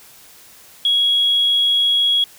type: tone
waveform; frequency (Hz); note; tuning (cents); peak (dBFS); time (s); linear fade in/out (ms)
sine; 3322; G#7; 0; -12; 0.85-2.24; 2
effects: tanh soft clip ceiling -8 dBFS + white hiss -45 dBFS RMS until 2.38 s